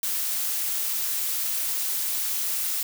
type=noise; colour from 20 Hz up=blue; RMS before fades=-27 dBFS; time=0.03-2.83 s; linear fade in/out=2 ms; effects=none